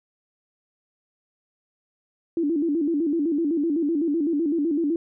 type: tone with vibrato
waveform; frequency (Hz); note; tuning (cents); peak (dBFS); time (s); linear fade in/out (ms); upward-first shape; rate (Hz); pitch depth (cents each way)
sine; 311.1; D#4; 0; -20; 2.37-4.96; 2; square; 7.9; 130
effects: none